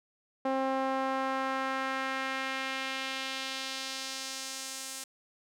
sawtooth tone with band-pass filter sweep, 265.8 Hz, C4, 27 cents sharp, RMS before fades -34 dBFS, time 0.45-5.04 s, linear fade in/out 5 ms, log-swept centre 680 to 8500 Hz, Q 1.2, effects none

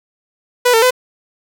sawtooth tone with pitch steps, 493 / 450.9 / 505 Hz, B4 / A4 / B4, -3 / +42 / +39 cents, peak -5 dBFS, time 0.65-0.908 s, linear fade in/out 10 ms, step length 86 ms, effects none

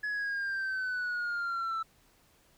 sine exponential sweep, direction down, 1700 to 1318.5 Hz, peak -28 dBFS, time 0.03-1.83 s, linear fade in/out 10 ms, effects tanh soft clip ceiling -30 dBFS + pink hiss -65 dBFS RMS until 2.57 s

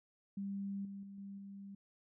sine tone with level steps, 198 Hz, G3, 18 cents sharp, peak -38 / -44 / -48 / -45 / -47 dBFS, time 0.37-1.75 s, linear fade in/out 5 ms, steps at 0.85 / 1.03 / 1.18 / 1.38 s, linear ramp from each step 2 ms, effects none

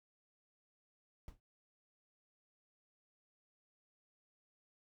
brown noise with exponential decay, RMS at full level -45 dBFS, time 1.28-1.4 s, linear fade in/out 1 ms, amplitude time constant 26 ms, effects none

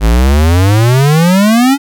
square exponential sweep, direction up, 51.91 to 286 Hz, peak -6 dBFS, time 0-1.78 s, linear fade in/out 50 ms, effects none

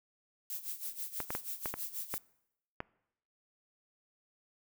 violet noise with tremolo, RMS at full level -38 dBFS, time 0.5-2.18 s, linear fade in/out 0 ms, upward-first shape sine, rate 6.2 Hz, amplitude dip 80%
clicks, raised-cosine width 0.5 ms, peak -21 dBFS, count 7, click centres 1.203 / 1.305 / 1.351 / 1.658 / 1.74 / 2.14 / 2.804 s
effects noise-tail reverb RT60 0.8 s tail -23 dB re dry

